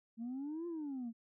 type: exponential two-way sweep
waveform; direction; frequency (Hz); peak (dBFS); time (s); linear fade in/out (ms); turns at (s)
sine; up then down; 222.5 to 350 to 222.5; -37; 0.17-1.13; 50; 0.67
effects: tanh soft clip ceiling -37 dBFS